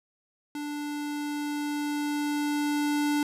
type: tone with level ramp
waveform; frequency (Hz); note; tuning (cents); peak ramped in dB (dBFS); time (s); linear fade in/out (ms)
square; 293.7; D4; 0; -33 to -24; 0.55-3.23; 2
effects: resampled to 32000 Hz + 11-bit